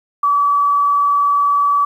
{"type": "tone with vibrato", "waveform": "sine", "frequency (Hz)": 1147, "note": "D6", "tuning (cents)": -41, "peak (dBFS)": -11, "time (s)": [0.23, 1.85], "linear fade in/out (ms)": 5, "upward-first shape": "square", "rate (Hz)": 20, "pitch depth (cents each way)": 16, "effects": ["8-bit"]}